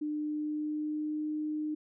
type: tone with pitch glide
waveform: sine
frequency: 300.7 to 304.9 Hz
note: D4 to D#4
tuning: +41 to -35 cents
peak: -31 dBFS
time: 0.01-1.75 s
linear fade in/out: 10 ms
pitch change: +24 cents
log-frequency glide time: 0.12-1.29 s
effects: none